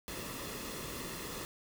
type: noise with comb filter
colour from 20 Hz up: pink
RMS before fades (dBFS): -42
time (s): 0.08-1.45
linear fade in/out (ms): 0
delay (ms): 1.3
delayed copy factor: -0.55
effects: none